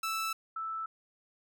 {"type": "tone pair in turn", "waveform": ["sawtooth", "sine"], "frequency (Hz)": [1318.5, 1318.5], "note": ["E6", "E6"], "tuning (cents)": [0, 0], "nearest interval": "unison", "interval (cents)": 0, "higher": "neither", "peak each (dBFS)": [-28, -34], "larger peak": "first", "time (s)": [[0.03, 0.33], [0.56, 0.86]], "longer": "neither", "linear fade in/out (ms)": 5, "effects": []}